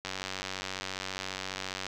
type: click train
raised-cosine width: 0.2 ms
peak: -17 dBFS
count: 173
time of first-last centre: 0.05-1.866 s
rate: 94.7 Hz
effects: none